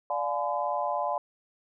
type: chord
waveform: sine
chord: D diminished seventh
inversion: none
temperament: just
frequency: 587.3 / 704.8 / 845.8 / 1014.9 Hz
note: D5 / F5 / Ab5 / Cb6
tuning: 0 / +16 / +31 / +47 cents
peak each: -32 dBFS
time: 0.1-1.18 s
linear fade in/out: 2 ms
effects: none